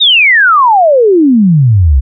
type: exponential sweep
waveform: sine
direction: down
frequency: 3830 to 61.3 Hz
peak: -3 dBFS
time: 0-2.01 s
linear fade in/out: 20 ms
effects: none